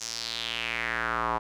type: tone with band-pass filter sweep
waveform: square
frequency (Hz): 57.6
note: A#1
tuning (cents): -20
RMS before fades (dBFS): -31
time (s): 0-1.39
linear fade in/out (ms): 20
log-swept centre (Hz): 6300 to 950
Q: 3.5
effects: none